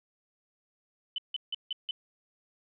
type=tone bursts; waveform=sine; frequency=3021 Hz; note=F#7; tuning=35 cents sharp; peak=-30 dBFS; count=5; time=1.16-1.91 s; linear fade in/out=2 ms; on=22 ms; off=160 ms; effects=none